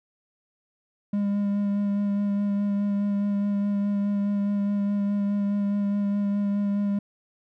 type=tone with vibrato; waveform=triangle; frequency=202.5 Hz; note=G#3; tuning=43 cents flat; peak=-20 dBFS; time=1.13-6.99 s; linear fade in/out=5 ms; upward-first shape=sine; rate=4.8 Hz; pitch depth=15 cents each way; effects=none